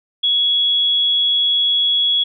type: tone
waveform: sine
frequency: 3353 Hz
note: G#7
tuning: 16 cents sharp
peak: -13 dBFS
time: 0.23-2.24 s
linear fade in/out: 10 ms
effects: none